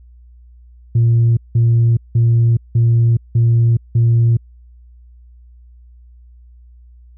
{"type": "tone bursts", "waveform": "sine", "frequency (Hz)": 116.54, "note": "A#2", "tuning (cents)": 0, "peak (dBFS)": -7, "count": 6, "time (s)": [0.95, 4.37], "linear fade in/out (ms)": 5, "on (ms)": 420, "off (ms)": 180, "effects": ["tanh soft clip ceiling -7 dBFS", "added 60 Hz sine -40 dBFS peak until 7.17 s"]}